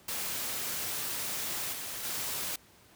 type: noise with level steps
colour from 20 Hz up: white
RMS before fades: -35 / -39 / -35 dBFS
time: 0.08-2.56 s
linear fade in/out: 5 ms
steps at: 1.72 / 2.03 s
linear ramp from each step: 20 ms
effects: pink hiss -59 dBFS RMS until 2.95 s + high-pass 60 Hz 12 dB/octave